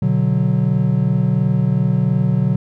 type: chord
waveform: triangle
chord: B minor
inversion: none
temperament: equal with one note detuned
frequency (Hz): 123.47 / 146.32 / 185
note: B2 / D3 / F#3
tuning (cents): 0 / -6 / 0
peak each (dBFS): -16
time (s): 0.02-2.56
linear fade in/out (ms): 5
effects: none